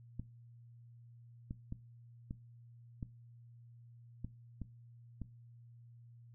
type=clicks; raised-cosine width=5 ms; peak=-29 dBFS; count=8; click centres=0.196 / 1.509 / 1.724 / 2.309 / 3.028 / 4.246 / 4.617 / 5.217 s; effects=noise-tail reverb RT60 0.3 s tail -18 dB re dry + added 118 Hz sine -55 dBFS peak until 6.34 s